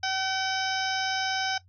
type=harmonic tone with a mistuned harmonic; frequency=763 Hz; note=G5; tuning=47 cents flat; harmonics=1 / 2 / 3 / 4 / 5 / 6 / 7 / 8; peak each=-30 / -31 / -37 / -36 / -39 / -38 / -34 / -40 dBFS; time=0.03-1.58 s; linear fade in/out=5 ms; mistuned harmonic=6; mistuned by=+95 cents; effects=noise-tail reverb RT60 0.1 s tail -17 dB re dry + added 91 Hz sine -55 dBFS peak until 1.68 s